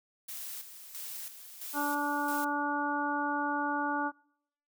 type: noise with tremolo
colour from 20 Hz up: blue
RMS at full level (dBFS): -41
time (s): 0.28-2.45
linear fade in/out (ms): 10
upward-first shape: square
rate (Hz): 1.5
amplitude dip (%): 60
type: harmonic tone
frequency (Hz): 290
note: D4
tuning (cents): -22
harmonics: 1 / 2 / 3 / 4 / 5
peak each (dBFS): -34 / -41 / -33 / -37 / -35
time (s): 1.73-4.12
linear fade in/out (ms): 50
effects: noise-tail reverb RT60 0.7 s tail -25 dB re dry